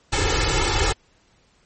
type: noise with comb filter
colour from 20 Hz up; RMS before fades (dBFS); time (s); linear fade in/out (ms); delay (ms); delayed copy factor
pink; -20; 0.12-0.93; 10; 2.3; +0.85
effects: pink hiss -60 dBFS RMS until 1.65 s + MP3 32 kbps